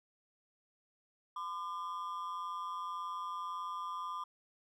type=ring-modulated tone; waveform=triangle; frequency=1108.7 Hz; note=C#6; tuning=in tune; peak=-33 dBFS; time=1.36-4.24 s; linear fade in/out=5 ms; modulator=90.9 Hz; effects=none